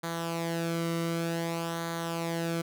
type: tone with flanger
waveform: sawtooth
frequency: 167.1 Hz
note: E3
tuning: 24 cents sharp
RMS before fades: -32 dBFS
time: 0.03-2.62 s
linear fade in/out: 10 ms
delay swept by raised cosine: 0.37 to 1.2 ms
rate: 0.54 Hz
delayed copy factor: -0.6
effects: none